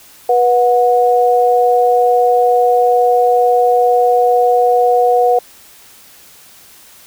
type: tone pair together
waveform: sine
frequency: 487.8 / 730 Hz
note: B4 / F#5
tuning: -21 / -24 cents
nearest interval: perfect fifth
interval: 697 cents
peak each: -11 dBFS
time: 0.29-5.39 s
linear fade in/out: 5 ms
effects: white hiss -42 dBFS RMS until 7.06 s